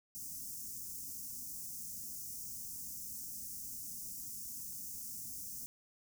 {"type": "band-stop noise", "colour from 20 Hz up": "white", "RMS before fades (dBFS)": -45, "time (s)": [0.15, 5.66], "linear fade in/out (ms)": 0, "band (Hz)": [280, 5500], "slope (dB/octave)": 48, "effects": []}